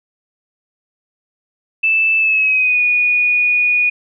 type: tone with pitch glide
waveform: sine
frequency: 2637 to 2460 Hz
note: E7 to D#7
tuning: 0 to -20 cents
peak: -11 dBFS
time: 1.83-3.9 s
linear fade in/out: 10 ms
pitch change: -120 cents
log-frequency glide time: 2.18-2.82 s
effects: none